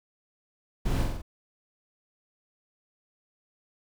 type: noise with echo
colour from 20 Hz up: brown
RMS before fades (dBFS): -27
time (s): 0.85-1.04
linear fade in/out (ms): 10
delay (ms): 45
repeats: 4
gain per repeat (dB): -3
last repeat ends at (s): 1.22
effects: none